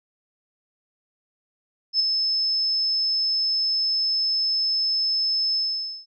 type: tone with ADSR envelope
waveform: sine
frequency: 5230 Hz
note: E8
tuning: 15 cents flat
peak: -15 dBFS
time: 1.93-6.06 s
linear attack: 67 ms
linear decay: 11 ms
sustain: -5 dB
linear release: 500 ms
effects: none